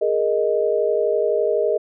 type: chord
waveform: sine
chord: Ab suspended second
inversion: none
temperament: just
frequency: 415.3 / 467.2 / 623 Hz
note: Ab4 / Bb4 / Eb5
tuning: 0 / +4 / +2 cents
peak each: -21 dBFS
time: 0.01-1.78 s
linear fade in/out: 10 ms
effects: none